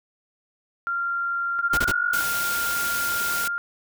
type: tone with pitch glide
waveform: sine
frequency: 1386 to 1448.2 Hz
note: F6 to F#6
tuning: -14 to -38 cents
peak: -23 dBFS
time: 0.87-2.21 s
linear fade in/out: 0 ms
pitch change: +76 cents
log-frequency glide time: 1.73-1.83 s
type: tone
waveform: sine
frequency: 1400 Hz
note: F6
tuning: 4 cents sharp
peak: -24 dBFS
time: 1.59-3.58 s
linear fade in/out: 0 ms
type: noise bursts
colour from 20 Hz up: pink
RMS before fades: -26 dBFS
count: 3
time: 1.73-1.918 s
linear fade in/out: 5 ms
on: 44 ms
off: 28 ms
type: noise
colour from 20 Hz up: white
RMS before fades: -29 dBFS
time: 2.13-3.48 s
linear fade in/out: 5 ms
effects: none